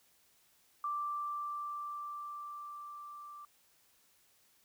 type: tone with level ramp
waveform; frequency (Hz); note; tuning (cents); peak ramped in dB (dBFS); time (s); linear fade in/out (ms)
sine; 1174.7; D6; 0; -33 to -47; 0.84-3.45; 2
effects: white hiss -69 dBFS RMS until 4.64 s